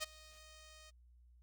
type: tone with ADSR envelope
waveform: 5% pulse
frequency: 622.3 Hz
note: D#5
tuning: in tune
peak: -24 dBFS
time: 0-0.91 s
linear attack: 31 ms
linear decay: 17 ms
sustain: -22 dB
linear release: 20 ms
effects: added 60 Hz sine -61 dBFS peak until 1.42 s + Opus 24 kbps